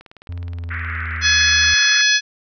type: click train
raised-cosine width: 0.3 ms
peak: -25 dBFS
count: 24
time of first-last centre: 0.01-1.214 s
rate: 19.1 Hz
type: tone with pitch glide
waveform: triangle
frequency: 87 to 78.86 Hz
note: F2 to D#2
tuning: -6 to +24 cents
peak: -23 dBFS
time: 0.29-1.74 s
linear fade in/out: 0 ms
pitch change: -170 cents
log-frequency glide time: 0.4-1.45 s
type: band-pass noise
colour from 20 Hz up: white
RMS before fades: -28 dBFS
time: 0.7-2.02 s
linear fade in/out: 10 ms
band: 1300 to 2100 Hz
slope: 48 dB/octave
type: harmonic tone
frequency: 845 Hz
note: G#5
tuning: 30 cents sharp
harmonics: 2 / 3 / 4 / 5 / 6 / 7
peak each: -16 / -20 / -20 / -21 / -21 / -22 dBFS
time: 1.21-2.21 s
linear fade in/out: 50 ms
effects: none